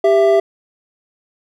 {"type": "tone pair together", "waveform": "triangle", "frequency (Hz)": [394.8, 664], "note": ["G4", "E5"], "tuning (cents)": [12, 12], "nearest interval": "major sixth", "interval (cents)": 900, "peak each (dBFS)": -10, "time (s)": [0.04, 0.4], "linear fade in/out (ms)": 5, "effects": []}